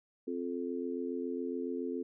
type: harmonic tone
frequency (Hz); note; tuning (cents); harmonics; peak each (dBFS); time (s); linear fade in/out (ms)
87.2; F2; -2; 3 / 4 / 5; -37 / -39 / -39; 0.27-2.03; 10
effects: none